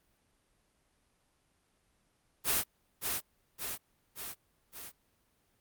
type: noise with echo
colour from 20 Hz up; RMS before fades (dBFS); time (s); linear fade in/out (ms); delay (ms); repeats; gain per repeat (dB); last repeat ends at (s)
white; -29; 2.44-2.64; 50; 570; 4; -4; 4.92
effects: pink hiss -73 dBFS RMS until 5.6 s + Opus 32 kbps